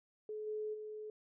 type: tone with level steps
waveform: sine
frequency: 427.9 Hz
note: A4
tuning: 48 cents flat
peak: -40 / -37 / -43 dBFS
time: 0.29-1.1 s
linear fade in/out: 2 ms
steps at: 0.46 / 0.73 s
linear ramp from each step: 20 ms
effects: none